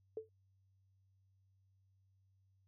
sine tone with exponential decay, 440 Hz, A4, in tune, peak -36 dBFS, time 0.17-0.29 s, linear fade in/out 2 ms, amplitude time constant 26 ms, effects added 96 Hz sine -70 dBFS peak until 2.67 s

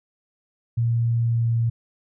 sine tone with pitch glide, 116.8 to 115.86 Hz, A#2 to A#2, +4 to -10 cents, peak -18 dBFS, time 0.77-1.7 s, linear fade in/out 10 ms, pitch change -14 cents, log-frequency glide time 1.2-1.52 s, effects none

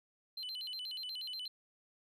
sine tone with vibrato, 3514 Hz, A7, 3 cents flat, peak -37 dBFS, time 0.37-1.48 s, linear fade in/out 5 ms, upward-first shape square, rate 8.3 Hz, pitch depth 280 cents each way, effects tanh soft clip ceiling -39 dBFS

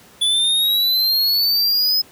square exponential sweep, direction up, 3440 to 5110 Hz, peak -15 dBFS, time 0.21-2.02 s, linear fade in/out 10 ms, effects pink hiss -47 dBFS RMS until 2.11 s + high-pass 100 Hz 12 dB/octave

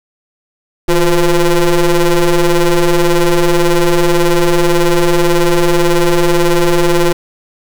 35% pulse ring-modulated tone, 170.9 Hz, F3, 37 cents flat, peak -3 dBFS, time 0.88-7.13 s, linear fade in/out 10 ms, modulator 180 Hz, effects none

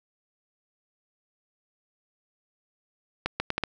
accelerating click train, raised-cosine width 0.3 ms, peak -10 dBFS, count 5, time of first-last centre 3.26-3.637 s, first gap 140 ms, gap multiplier 0.74, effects none

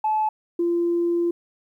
sine tone pair in turn, 863 / 343.5 Hz, A5 / F4, -34 / -29 cents, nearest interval octave + major third, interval 1595 cents, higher first, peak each -18 dBFS, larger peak neither, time 0.04-0.29 / 0.59-1.31 s, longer second, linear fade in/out 5 ms, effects tanh soft clip ceiling -14 dBFS + 10-bit

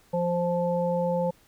harmonic tone, 174.61 Hz, F3, in tune, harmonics 1 / 3 / 5, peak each -28 / -25 / -32 dBFS, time 0.13-1.31 s, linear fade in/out 10 ms, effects pink hiss -60 dBFS RMS until 1.47 s

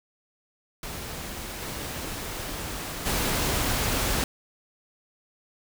pink noise with level steps, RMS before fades -36 / -34 / -26 dBFS, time 0.83-4.24 s, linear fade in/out 2 ms, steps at 1.6 / 3.05 s, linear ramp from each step 20 ms, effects none

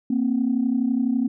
sine tone pair together, 233.1 / 265.1 Hz, A#3 / C4, 0 / +23 cents, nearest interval major second, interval 223 cents, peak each -21 dBFS, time 0.1-1.28 s, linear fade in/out 5 ms, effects tanh soft clip ceiling -12 dBFS

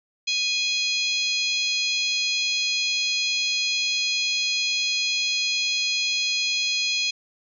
harmonic tone with a mistuned harmonic, 830.6 Hz, G#5, in tune, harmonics 3 / 4 / 5 / 6 / 7 / 8, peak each -26 / -28 / -26 / -33 / -36 / -35 dBFS, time 0.27-7.11 s, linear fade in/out 10 ms, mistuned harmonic 7, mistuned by +66 cents, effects none

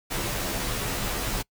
pink noise with comb filter, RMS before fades -29 dBFS, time 0.1-1.43 s, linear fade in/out 20 ms, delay 13 ms, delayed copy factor -0.95, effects noise-tail reverb RT60 0.1 s tail -25 dB re dry

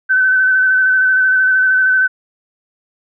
sine tone with vibrato, 1523 Hz, F#6, 50 cents sharp, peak -9 dBFS, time 0.09-2.08 s, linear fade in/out 20 ms, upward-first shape square, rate 13 Hz, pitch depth 17 cents each way, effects none

